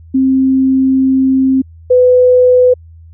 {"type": "tone pair in turn", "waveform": "sine", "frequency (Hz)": [264.2, 500.5], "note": ["C4", "B4"], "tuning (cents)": [17, 23], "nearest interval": "major seventh", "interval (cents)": 1106, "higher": "second", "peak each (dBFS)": [-7, -4], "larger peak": "second", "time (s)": [[0.14, 1.62], [1.9, 2.74]], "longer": "first", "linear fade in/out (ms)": 10, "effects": ["added 82 Hz sine -34 dBFS peak until 3.13 s"]}